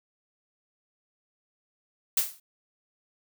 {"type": "noise with exponential decay", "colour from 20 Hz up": "blue", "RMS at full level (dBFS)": -20, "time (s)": [2.17, 2.4], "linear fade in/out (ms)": 5, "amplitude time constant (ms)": 49, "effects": []}